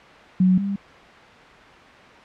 sine tone pair in turn, 185 / 198.73 Hz, F#3 / G3, 0 / +24 cents, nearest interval minor second, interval 124 cents, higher second, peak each -13 / -22 dBFS, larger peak first, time 0.4-0.58 / 0.58-0.76 s, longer neither, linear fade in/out 5 ms, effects white hiss -44 dBFS RMS until 2.24 s + low-pass 2000 Hz 12 dB/octave

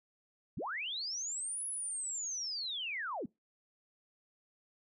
sine linear two-way sweep, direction up then down, 74.1 to 10548 to 164.1 Hz, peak -36 dBFS, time 0.57-3.26 s, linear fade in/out 5 ms, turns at 1.66 s, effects noise-tail reverb RT60 0.2 s tail -24 dB re dry

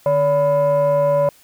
sine tone with frequency modulation, 572 Hz, D5, 46 cents flat, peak -12 dBFS, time 0.06-1.29 s, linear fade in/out 2 ms, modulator 422 Hz, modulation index 0.57, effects tanh soft clip ceiling -9 dBFS + white hiss -51 dBFS RMS until 1.43 s

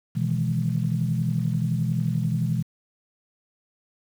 sine chord, E major seventh, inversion second, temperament equal with one note detuned, 123.47 / 153.42 / 164.81 / 207.7 Hz, B2 / D#3 / E3 / G#3, 0 / -24 / 0 / 0 cents, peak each -25 / -30 / -25 / -30 dBFS, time 0.15-2.63 s, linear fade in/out 20 ms, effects tanh soft clip ceiling -11 dBFS + 8-bit

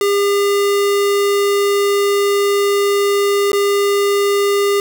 square tone with dropouts, 403.2 Hz, G4, 49 cents sharp, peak -13 dBFS, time 0.01-4.8 s, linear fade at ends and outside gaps 1 ms, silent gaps 3.518-3.531 s, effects none

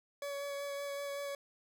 40% pulse tone with vibrato, 565 Hz, C#5, 33 cents sharp, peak -37 dBFS, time 0.22-1.35 s, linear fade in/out 2 ms, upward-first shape sine, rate 5.3 Hz, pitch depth 13 cents each way, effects none

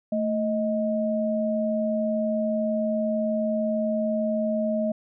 sine tone pair together, 221.7 / 627 Hz, A3 / D#5, +13 / +13 cents, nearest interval octave + tritone, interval 1800 cents, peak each -25 dBFS, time 0.12-4.92 s, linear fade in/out 5 ms, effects none

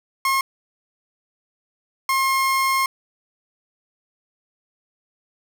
30% pulse tone pair in turn, 1076 / 1070 Hz, C6 / C6, +48 / +38 cents, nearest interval unison, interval 10 cents, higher first, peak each -15 dBFS, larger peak neither, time 0.25-0.41 / 2.09-2.86 s, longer second, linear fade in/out 2 ms, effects none

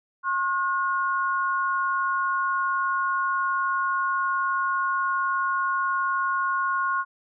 sine tone pair together, 1078.8 / 1440 Hz, C#6 / F#6, -47 / -47 cents, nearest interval perfect fourth, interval 500 cents, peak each -24 / -26 dBFS, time 0.23-7.05 s, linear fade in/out 50 ms, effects none

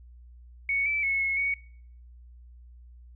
sine tone with pitch steps, 2222 / 2316 / 2193 / 2180 / 2232 Hz, C#7 / D7 / C#7 / C#7 / C#7, +4 / -25 / -19 / -29 / +11 cents, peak -24 dBFS, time 0.69-1.54 s, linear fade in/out 2 ms, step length 170 ms, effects noise-tail reverb RT60 0.6 s tail -22 dB re dry + added 60 Hz sine -47 dBFS peak until 3.15 s

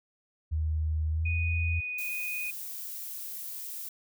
sine tone with pitch glide, 78.1 to 82.74 Hz, D#2 to E2, +7 to +7 cents, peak -26 dBFS, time 0.51-1.81 s, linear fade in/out 20 ms, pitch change +100 cents, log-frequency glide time 1.11-1.31 s
sine tone, 2481 Hz, D#7, 6 cents flat, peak -32 dBFS, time 1.25-2.51 s, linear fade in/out 10 ms
violet noise, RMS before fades -39 dBFS, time 1.98-3.89 s, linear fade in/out 5 ms
effects none

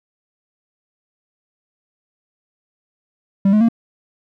triangle tone with pitch steps, 196 / 212.5 / 230.4 Hz, G3 / G#3 / A#3, 0 / +40 / -20 cents, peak -8 dBFS, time 3.45-3.687 s, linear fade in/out 5 ms, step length 79 ms, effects none

